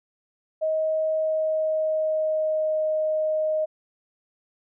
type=tone with pitch glide; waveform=sine; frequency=630 to 622.4 Hz; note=D#5 to D#5; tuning=+21 to 0 cents; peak=-21 dBFS; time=0.61-3.66 s; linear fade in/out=20 ms; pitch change=-21 cents; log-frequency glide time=1.17-2.84 s; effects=none